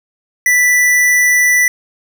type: tone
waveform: square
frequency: 1975.5 Hz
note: B6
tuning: in tune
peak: -9 dBFS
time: 0.46-1.68 s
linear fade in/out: 2 ms
effects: none